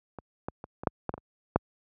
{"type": "clicks", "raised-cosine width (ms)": 1, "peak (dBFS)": [-25, -18, -25, -23, -8, -14, -20, -28, -7], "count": 9, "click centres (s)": [0.187, 0.485, 0.641, 0.835, 0.872, 1.093, 1.14, 1.179, 1.56], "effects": ["high-pass 60 Hz 12 dB/octave"]}